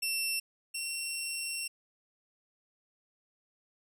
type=tone pair in turn; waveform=15% pulse; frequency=2700 / 2725 Hz; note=E7 / F7; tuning=+41 / -43 cents; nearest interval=unison; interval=16 cents; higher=second; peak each=-23 / -27 dBFS; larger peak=first; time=0.02-0.4 / 0.74-1.68 s; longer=second; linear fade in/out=10 ms; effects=none